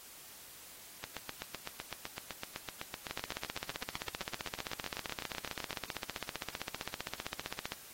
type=two click trains; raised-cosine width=0.2 ms; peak=-19 / -21 dBFS; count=72 / 38; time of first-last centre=3.11-7.72 / 1.04-5.729 s; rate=15.4 / 7.89 Hz; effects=white hiss -53 dBFS RMS until 7.93 s + AAC 48 kbps